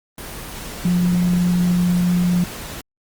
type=tone in noise; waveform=sine; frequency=177.3 Hz; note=F3; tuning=26 cents sharp; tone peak=-14 dBFS; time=0.85-2.44 s; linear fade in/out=2 ms; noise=pink; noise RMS=-32 dBFS; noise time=0.18-2.81 s; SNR=+15 dB; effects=Opus 24 kbps